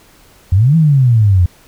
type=exponential two-way sweep; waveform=sine; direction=up then down; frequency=85 to 166.8 to 85.5 Hz; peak=-6 dBFS; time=0.52-1.46 s; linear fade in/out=5 ms; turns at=0.76 s; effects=pink hiss -46 dBFS RMS until 1.67 s